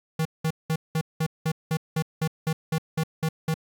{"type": "tone bursts", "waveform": "square", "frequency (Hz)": 159.3, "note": "D#3", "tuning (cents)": 41, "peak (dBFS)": -23, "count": 14, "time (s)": [0.19, 3.542], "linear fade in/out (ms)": 5, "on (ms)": 63, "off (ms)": 190, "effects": ["10-bit"]}